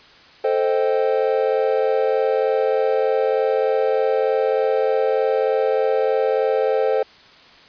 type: chord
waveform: triangle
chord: A half-diminished seventh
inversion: none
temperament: equal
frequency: 440 / 523.3 / 622.3 / 784 Hz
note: A4 / C5 / Eb5 / G5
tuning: 0 / 0 / 0 / 0 cents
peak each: -18 / -18 / -24 / -24 dBFS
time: 0.44-7.03 s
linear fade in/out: 5 ms
effects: white hiss -47 dBFS RMS until 7.68 s + resampled to 11025 Hz